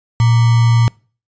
sine tone with sample-and-hold, 116.54 Hz, A#2, in tune, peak -8 dBFS, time 0.2-0.88 s, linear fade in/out 0 ms, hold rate 1050 Hz, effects noise-tail reverb RT60 0.4 s tail -26 dB re dry + resampled to 16000 Hz

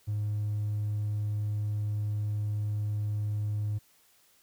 triangle tone, 104.8 Hz, G#2, 16 cents sharp, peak -25 dBFS, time 0.07-3.79 s, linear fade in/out 20 ms, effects tanh soft clip ceiling -24 dBFS + white hiss -64 dBFS RMS until 4.42 s

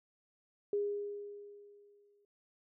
sine tone with exponential decay, 408.8 Hz, G#4, 27 cents flat, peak -29 dBFS, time 0.73-2.25 s, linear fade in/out 2 ms, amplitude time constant 330 ms, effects none

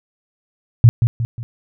sine tone with echo, 116.54 Hz, A#2, in tune, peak -3 dBFS, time 0.84-0.89 s, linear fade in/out 0 ms, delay 180 ms, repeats 3, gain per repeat -7 dB, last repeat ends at 1.43 s, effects none

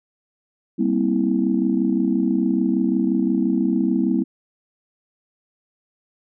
sine chord, C dominant seventh, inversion second, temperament just, 196.22 / 235.5 / 261.6 / 327 Hz, G3 / Bb3 / C4 / E4, +2 / +18 / 0 / -14 cents, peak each -22 dBFS, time 0.78-4.24 s, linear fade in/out 20 ms, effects tanh soft clip ceiling -6 dBFS

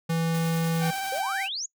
square tone, 164.81 Hz, E3, in tune, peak -24 dBFS, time 0.09-0.91 s, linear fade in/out 10 ms
white noise with tremolo, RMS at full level -40 dBFS, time 0.34-1.21 s, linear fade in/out 5 ms, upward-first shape sine, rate 10 Hz, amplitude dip 40%
sawtooth tone with vibrato, 778 Hz, G5, 13 cents flat, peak -25 dBFS, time 0.79-1.49 s, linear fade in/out 50 ms, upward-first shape square, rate 18 Hz, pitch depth 20 cents each way
sine exponential sweep, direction up, 493.9 to 7040 Hz, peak -29 dBFS, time 1.12-1.66 s, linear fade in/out 5 ms
effects noise-tail reverb RT60 0.1 s tail -23 dB re dry

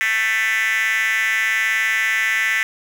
5% pulse tone with high-pass filter, 221.2 Hz, A3, 9 cents sharp, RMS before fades -19 dBFS, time 0.01-2.63 s, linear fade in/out 0 ms, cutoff 1900 Hz, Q 6.9, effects none

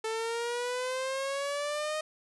sawtooth exponential sweep, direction up, 440 to 622.3 Hz, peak -27 dBFS, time 0.04-2.01 s, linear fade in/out 5 ms, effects resampled to 24000 Hz + 11-bit

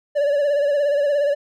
triangle tone with vibrato, 575 Hz, D5, 37 cents flat, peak -14 dBFS, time 0.15-1.35 s, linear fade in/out 20 ms, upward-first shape sine, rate 17 Hz, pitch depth 54 cents each way, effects none

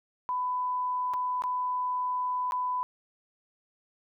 sine tone with dropouts, 999 Hz, B5, 20 cents sharp, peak -27 dBFS, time 0.29-2.83 s, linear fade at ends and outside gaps 0 ms, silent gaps 1.136-1.14 / 1.421-1.438 / 2.51-2.521 s, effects none

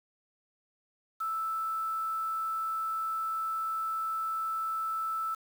sine tone with quantisation, 1318.5 Hz, E6, in tune, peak -30 dBFS, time 1.2-5.35 s, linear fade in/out 10 ms, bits 8, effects none

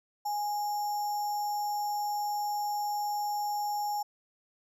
sine tone with sample-and-hold, 830.6 Hz, G#5, in tune, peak -29 dBFS, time 0.25-4.03 s, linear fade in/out 10 ms, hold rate 6300 Hz, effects resampled to 32000 Hz

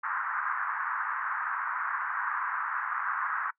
pink band-pass noise, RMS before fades -32 dBFS, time 0.03-3.51 s, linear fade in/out 10 ms, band 1000 to 1700 Hz, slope 48 dB/octave, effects noise-tail reverb RT60 0.1 s tail -22 dB re dry

